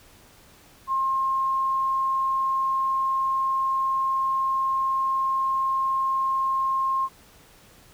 sine tone, 1066 Hz, C6, 32 cents sharp, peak -21 dBFS, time 0.87-7.09 s, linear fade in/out 50 ms, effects pink hiss -53 dBFS RMS until 7.93 s

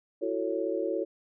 sine chord, F# minor seventh, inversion third, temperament just, 333 / 370 / 444 / 555 Hz, E4 / F#4 / A4 / C#5, +18 / 0 / +16 / +2 cents, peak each -33 dBFS, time 0.21-1.05 s, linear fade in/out 20 ms, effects none

